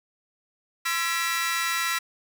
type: tone cluster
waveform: sawtooth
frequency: 1032 / 1343 / 1681 / 1946 / 2353 Hz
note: C6 / E6 / G#6 / B6 / D7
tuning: -24 / +32 / +20 / -26 / +3 cents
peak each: -31 / -25 / -32 / -25 / -30 dBFS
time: 0.85-1.99 s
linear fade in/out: 10 ms
effects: none